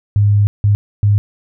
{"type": "tone bursts at uneven times", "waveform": "sine", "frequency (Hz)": 102.7, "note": "G#2", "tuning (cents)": -19, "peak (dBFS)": -8, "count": 3, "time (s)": [[0.16, 0.47], [0.64, 0.75], [1.03, 1.18]], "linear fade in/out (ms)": 0, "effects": []}